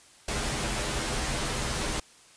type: noise with comb filter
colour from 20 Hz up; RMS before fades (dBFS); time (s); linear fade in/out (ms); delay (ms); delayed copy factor
pink; -30; 0.28-2; 5; 11; -0.75
effects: white hiss -55 dBFS RMS until 2.36 s + resampled to 22050 Hz